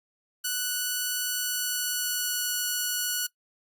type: tone with pitch glide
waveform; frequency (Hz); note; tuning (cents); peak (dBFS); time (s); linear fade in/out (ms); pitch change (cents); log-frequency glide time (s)
5% pulse; 1480 to 1468.9; F#6 to F#6; 0 to -13; -16; 0.44-3.27; 10; -13; 1.23-2.55
effects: noise-tail reverb RT60 0.1 s tail -20 dB re dry + Opus 48 kbps